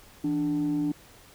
sine tone pair together, 164.73 / 293.7 Hz, E3 / D4, -1 / 0 cents, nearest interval minor seventh, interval 1001 cents, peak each -31 / -23 dBFS, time 0.24-0.92 s, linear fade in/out 5 ms, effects tanh soft clip ceiling -21 dBFS + pink hiss -53 dBFS RMS until 1.34 s

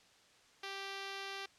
5% pulse tone, 392 Hz, G4, in tune, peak -30 dBFS, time 0.63-1.46 s, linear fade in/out 5 ms, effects white hiss -65 dBFS RMS until 1.58 s + low-pass 6000 Hz 12 dB/octave

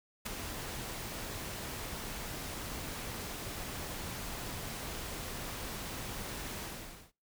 pink noise with ADSR envelope, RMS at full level -34 dBFS, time 0.25-7.12 s, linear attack 15 ms, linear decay 6 ms, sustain -7 dB, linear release 510 ms, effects noise-tail reverb RT60 0.3 s tail -23 dB re dry

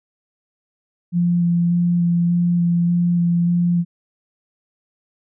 sine tone with vibrato, 173 Hz, F3, 16 cents flat, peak -14 dBFS, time 1.12-3.85 s, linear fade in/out 50 ms, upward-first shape square, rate 1.7 Hz, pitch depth 10 cents each way, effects none

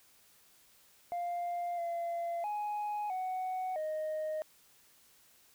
sine tone with pitch steps, 699 / 684 / 835 / 744 / 621 Hz, F5 / F5 / G#5 / F#5 / D#5, +1 / -36 / +9 / +9 / -3 cents, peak -31 dBFS, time 1.12-4.42 s, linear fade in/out 0 ms, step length 660 ms, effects tanh soft clip ceiling -32 dBFS + white hiss -64 dBFS RMS until 5.54 s

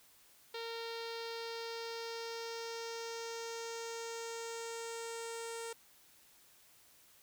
sawtooth tone with low-pass filter sweep, 460 Hz, A#4, 23 cents flat, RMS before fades -43 dBFS, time 0.54-5.73 s, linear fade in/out 5 ms, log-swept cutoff 4100 to 8600 Hz, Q 3.1, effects white hiss -64 dBFS RMS until 7.22 s

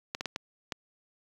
clicks, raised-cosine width 0.2 ms, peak -15 dBFS, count 5, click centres 0.149 / 0.209 / 0.257 / 0.361 / 0.722 s, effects high-pass 100 Hz 12 dB/octave + 9-bit

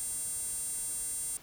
square tone with high-pass filter, 300 Hz, D4, 37 cents sharp, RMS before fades -36 dBFS, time 0-1.37 s, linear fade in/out 0 ms, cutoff 8800 Hz, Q 7.8, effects pink hiss -54 dBFS RMS until 1.42 s

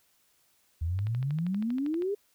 sine exponential sweep, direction up, 77.78 to 420 Hz, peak -27 dBFS, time 0.81-2.15 s, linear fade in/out 10 ms
click train, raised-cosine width 0.3 ms, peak -30 dBFS, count 14, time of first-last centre 0.99-2.022 s, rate 12.6 Hz
effects white hiss -68 dBFS RMS until 2.34 s

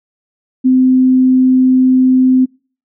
sine tone, 257.5 Hz, C4, 28 cents flat, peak -6 dBFS, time 0.64-2.46 s, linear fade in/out 20 ms, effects noise-tail reverb RT60 0.4 s tail -25 dB re dry

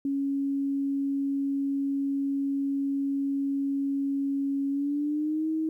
sine tone with pitch glide, 277.2 to 316.6 Hz, C#4 to D#4, 0 to +30 cents, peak -25 dBFS, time 0.05-5.69 s, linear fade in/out 2 ms, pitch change +230 cents, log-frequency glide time 4.7-5.48 s, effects 11-bit

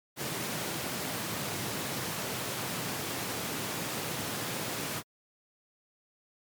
pink high-pass noise, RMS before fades -35 dBFS, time 0.16-5.03 s, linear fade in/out 50 ms, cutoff 110 Hz, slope 24 dB/octave, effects MP3 96 kbps

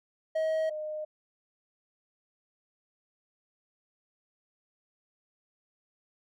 triangle / sine tone pair in turn, 635 / 613.4 Hz, D#5 / D#5, +35 / -25 cents, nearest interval minor second, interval 60 cents, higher first, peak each -24 / -33 dBFS, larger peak first, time 0.35-0.7 / 0.7-1.05 s, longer neither, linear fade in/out 10 ms, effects none

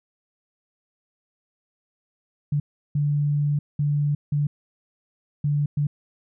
sine tone bursts at uneven times, 145.9 Hz, D3, 11 cents flat, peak -19 dBFS, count 6, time 2.52-2.6 / 2.95-3.59 / 3.79-4.15 / 4.32-4.47 / 5.44-5.66 / 5.77-5.87 s, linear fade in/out 5 ms, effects none

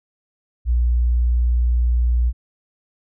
sine tone, 59.9 Hz, A#1, 48 cents sharp, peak -14 dBFS, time 0.65-2.33 s, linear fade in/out 50 ms, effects none

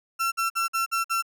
35% pulse tone bursts, 1351 Hz, E6, 42 cents sharp, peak -21 dBFS, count 6, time 0.19-1.225 s, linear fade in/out 20 ms, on 130 ms, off 51 ms, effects none

